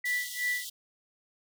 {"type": "tone with tremolo", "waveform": "sine", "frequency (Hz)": 1969, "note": "B6", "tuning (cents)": -6, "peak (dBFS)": -26, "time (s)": [0.04, 0.65], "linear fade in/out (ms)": 5, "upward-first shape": "sine", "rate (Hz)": 2.8, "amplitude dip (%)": 95}
{"type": "high-pass noise", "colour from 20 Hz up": "pink", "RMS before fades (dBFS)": -40, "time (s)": [0.05, 0.7], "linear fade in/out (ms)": 10, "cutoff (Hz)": 3000, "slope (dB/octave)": 96}
{"effects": []}